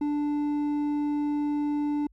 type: tone with hard clipping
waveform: sine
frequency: 293.7 Hz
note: D4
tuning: in tune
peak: -26 dBFS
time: 0.01-2.07 s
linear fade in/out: 5 ms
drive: 5 dB
effects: added 50 Hz sine -56 dBFS peak until 2.12 s